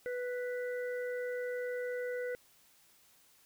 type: harmonic tone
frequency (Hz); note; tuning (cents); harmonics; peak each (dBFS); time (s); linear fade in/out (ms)
493.9; B4; 0; 1 / 3 / 4; -35 / -45 / -47; 0.06-2.35; 0
effects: white hiss -65 dBFS RMS until 3.45 s

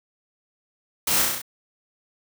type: noise with echo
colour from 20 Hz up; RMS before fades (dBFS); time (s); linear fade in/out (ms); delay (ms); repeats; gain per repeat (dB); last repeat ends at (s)
white; -23; 1.07-1.22; 5; 33; 6; -2; 1.418
effects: none

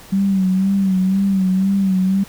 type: tone with vibrato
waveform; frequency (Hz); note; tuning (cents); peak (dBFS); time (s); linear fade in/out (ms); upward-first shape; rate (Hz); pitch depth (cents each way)
sine; 191.6; G3; -39; -13; 0.12-2.24; 10; sine; 2; 53
effects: pink hiss -41 dBFS RMS until 2.28 s

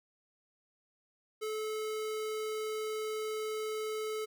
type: tone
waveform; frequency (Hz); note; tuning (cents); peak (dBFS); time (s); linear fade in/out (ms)
square; 432.9; A4; -28; -35; 1.41-4.26; 20
effects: none

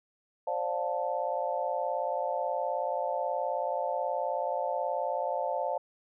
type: chord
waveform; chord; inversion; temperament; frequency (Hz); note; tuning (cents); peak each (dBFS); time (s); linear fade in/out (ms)
sine; D minor seventh; third; just; 528.6 / 587.3 / 704.8 / 881; C5 / D5 / F5 / A5; +18 / 0 / +16 / +2; -34; 0.47-5.78; 5
effects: none

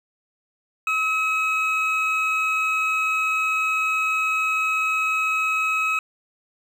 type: tone pair together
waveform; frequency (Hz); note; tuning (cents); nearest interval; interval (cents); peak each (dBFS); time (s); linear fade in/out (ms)
triangle; 1286.6 / 2554; E6 / D#7; -42 / +45; octave; 1187; -22 / -20; 0.87-5.99; 2
effects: none

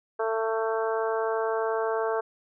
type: harmonic tone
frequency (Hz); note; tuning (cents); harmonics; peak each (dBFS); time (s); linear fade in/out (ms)
223; A3; +23; 2 / 3 / 4 / 5 / 6 / 7; -27 / -31 / -33 / -35 / -37 / -38; 0.19-2.21; 10
effects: none

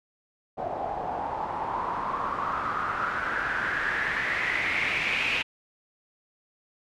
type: noise with low-pass filter sweep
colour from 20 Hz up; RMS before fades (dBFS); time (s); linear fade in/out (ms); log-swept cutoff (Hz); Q
white; -29; 0.57-5.43; 20; 700 to 2600; 5.8
effects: none

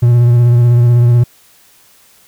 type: tone with vibrato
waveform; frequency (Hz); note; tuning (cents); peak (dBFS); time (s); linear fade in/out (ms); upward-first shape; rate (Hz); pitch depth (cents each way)
triangle; 120.2; B2; -46; -3; 0.02-1.24; 10; sine; 16; 26
effects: white hiss -47 dBFS RMS until 2.27 s

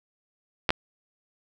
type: clicks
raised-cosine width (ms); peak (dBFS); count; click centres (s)
0.3; -5; 2; 0.692 / 0.705
effects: none

